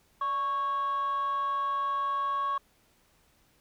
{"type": "tone with frequency modulation", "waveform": "sine", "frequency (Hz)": 1108.7, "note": "C#6", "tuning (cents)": 0, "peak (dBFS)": -25, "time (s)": [0.21, 2.58], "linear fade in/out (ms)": 5, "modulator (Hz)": 524, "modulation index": 0.23, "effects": ["tanh soft clip ceiling -25 dBFS", "pink hiss -66 dBFS RMS until 3.6 s"]}